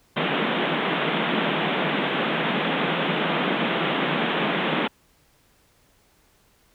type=band-pass noise; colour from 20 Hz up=pink; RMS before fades=-24 dBFS; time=0.16-4.88 s; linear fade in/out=10 ms; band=150 to 3600 Hz; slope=96 dB/octave; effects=pink hiss -61 dBFS RMS until 6.74 s